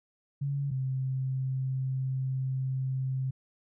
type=tone pair in turn; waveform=sine; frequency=140.4 / 131.6 Hz; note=C#3 / C3; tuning=+22 / +10 cents; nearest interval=minor second; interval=112 cents; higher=first; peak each=-28 dBFS; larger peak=neither; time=0.41-0.71 / 0.71-3.31 s; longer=second; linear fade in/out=10 ms; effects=none

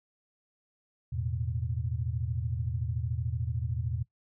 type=chord; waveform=sine; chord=E suspended fourth; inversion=none; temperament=equal; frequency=82.41 / 110 / 123.47 Hz; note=E2 / A2 / B2; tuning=0 / 0 / 0 cents; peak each=-34 dBFS; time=1.12-4.03 s; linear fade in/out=10 ms; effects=noise-tail reverb RT60 0.1 s tail -18 dB re dry

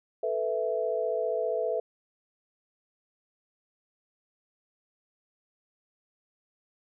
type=chord; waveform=sine; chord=A suspended second; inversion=none; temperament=just; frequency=440 / 495 / 660 Hz; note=A4 / B4 / E5; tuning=0 / +4 / +2 cents; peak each=-31 / -31 / -30 dBFS; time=0.23-1.8 s; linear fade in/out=5 ms; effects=none

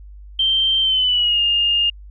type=tone with pitch glide; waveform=sine; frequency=3136 to 2826 Hz; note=G7 to F7; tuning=0 to +20 cents; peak=-14 dBFS; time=0.39-1.9 s; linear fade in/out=5 ms; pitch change=-180 cents; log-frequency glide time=0.81-1.41 s; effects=added 50 Hz sine -36 dBFS peak until 2.1 s

